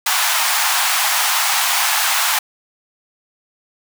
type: high-pass noise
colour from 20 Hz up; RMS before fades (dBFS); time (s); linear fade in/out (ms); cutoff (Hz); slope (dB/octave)
pink; -17; 0.06-2.39; 5; 760; 48
effects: none